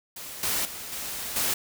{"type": "noise with level steps", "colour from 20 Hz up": "white", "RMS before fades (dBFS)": [-39, -27, -38, -34, -26], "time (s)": [0.16, 1.54], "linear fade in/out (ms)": 5, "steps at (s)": [0.43, 0.65, 0.92, 1.36], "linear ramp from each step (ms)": 2, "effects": []}